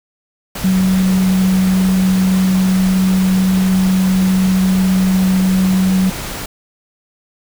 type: tone in noise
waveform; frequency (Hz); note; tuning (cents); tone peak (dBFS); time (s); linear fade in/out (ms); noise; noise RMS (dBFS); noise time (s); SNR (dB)
sine; 187.4; F#3; +22; -10; 0.64-6.1; 5; pink; -25; 0.55-6.46; +12
effects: none